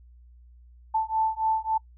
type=beating tone pair; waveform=sine; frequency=880 / 883.6 Hz; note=A5 / A5; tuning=0 / +7 cents; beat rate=3.6 Hz; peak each=-26 dBFS; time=0.94-1.78 s; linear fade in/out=10 ms; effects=noise-tail reverb RT60 0.1 s tail -24 dB re dry + added 60 Hz sine -49 dBFS peak until 1.97 s